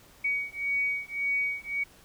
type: beating tone pair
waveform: sine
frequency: 2250 / 2251.8 Hz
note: C#7 / C#7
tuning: +25 / +27 cents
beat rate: 1.8 Hz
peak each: -30 dBFS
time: 0.24-1.84 s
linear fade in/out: 10 ms
effects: pink hiss -56 dBFS RMS until 2.04 s